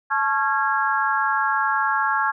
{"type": "harmonic tone with a mistuned harmonic", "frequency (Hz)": 274.6, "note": "C#4", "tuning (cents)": -16, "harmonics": [3, 4, 5, 6], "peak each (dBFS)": [-24, -24, -24, -24], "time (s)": [0.1, 2.32], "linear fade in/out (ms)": 20, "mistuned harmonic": 3, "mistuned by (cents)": 90, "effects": []}